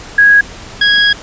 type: tone pair in turn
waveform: sine / 25% pulse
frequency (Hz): 1654 / 1654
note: G#6 / G#6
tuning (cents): -8 / -8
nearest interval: unison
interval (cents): 0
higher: neither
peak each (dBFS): -3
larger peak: neither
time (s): 0.18-0.41 / 0.81-1.13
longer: second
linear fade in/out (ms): 5
effects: pink hiss -31 dBFS RMS until 1.22 s + resampled to 16000 Hz